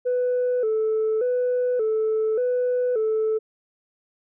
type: tone with vibrato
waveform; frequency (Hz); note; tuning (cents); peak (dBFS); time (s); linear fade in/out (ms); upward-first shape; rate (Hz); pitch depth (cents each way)
sine; 466.2; A#4; 0; -18; 0.05-3.39; 20; square; 0.86; 110
effects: tanh soft clip ceiling -17 dBFS